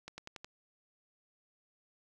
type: accelerating click train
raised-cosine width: 0.2 ms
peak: -27 dBFS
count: 5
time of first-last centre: 0.08-0.445 s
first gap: 100 ms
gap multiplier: 0.94
effects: none